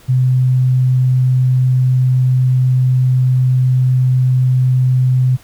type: tone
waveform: sine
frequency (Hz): 128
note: C3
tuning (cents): -38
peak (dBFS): -9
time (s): 0.08-5.37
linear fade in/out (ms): 20
effects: pink hiss -45 dBFS RMS until 5.43 s